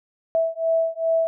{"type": "beating tone pair", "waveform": "sine", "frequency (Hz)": [654, 656.5], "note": ["E5", "E5"], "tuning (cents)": [-14, -7], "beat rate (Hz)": 2.5, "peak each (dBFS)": [-22, -22], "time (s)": [0.35, 1.27], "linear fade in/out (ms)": 0, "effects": []}